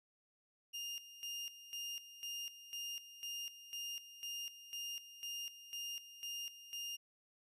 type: tone with tremolo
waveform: 30% pulse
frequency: 2820 Hz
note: F7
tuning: 16 cents sharp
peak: -39 dBFS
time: 0.73-6.97 s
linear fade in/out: 20 ms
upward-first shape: square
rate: 2 Hz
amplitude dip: 75%
effects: resampled to 32000 Hz